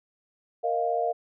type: chord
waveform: sine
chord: Bb suspended fourth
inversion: none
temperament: equal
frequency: 466.2 / 622.3 / 698.5 Hz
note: Bb4 / Eb5 / F5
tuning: 0 / 0 / 0 cents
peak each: -29 / -30 / -26 dBFS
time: 0.63-1.13 s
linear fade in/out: 20 ms
effects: none